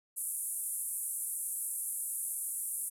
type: band-pass noise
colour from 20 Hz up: pink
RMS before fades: -37 dBFS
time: 0.16-2.9 s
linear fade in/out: 20 ms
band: 8900 to 12000 Hz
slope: 48 dB/octave
effects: none